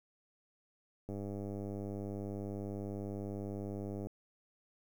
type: click train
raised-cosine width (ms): 2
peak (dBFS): -29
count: 299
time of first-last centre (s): 1.09-4.07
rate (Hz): 100
effects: 10-bit